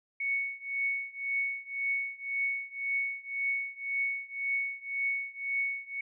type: tone with tremolo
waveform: sine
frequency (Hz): 2219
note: C#7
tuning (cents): +1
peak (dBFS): -26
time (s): 0.2-6.01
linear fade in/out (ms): 5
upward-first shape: triangle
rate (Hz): 1.9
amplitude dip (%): 95
effects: none